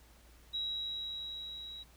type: tone with level ramp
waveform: sine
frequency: 3863 Hz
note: B7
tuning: 39 cents flat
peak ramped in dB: -33 to -44 dBFS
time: 0.53-1.84 s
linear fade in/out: 20 ms
effects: added 58 Hz sine -59 dBFS peak until 1.96 s + pink hiss -63 dBFS RMS until 1.96 s